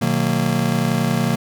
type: chord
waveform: square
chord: B major seventh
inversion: none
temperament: just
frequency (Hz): 123.47 / 154.34 / 185.21 / 231.5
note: B2 / D#3 / F#3 / A#3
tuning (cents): 0 / -14 / +2 / -12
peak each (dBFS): -24 / -23 / -24 / -22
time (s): 0.01-1.36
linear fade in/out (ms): 10
effects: none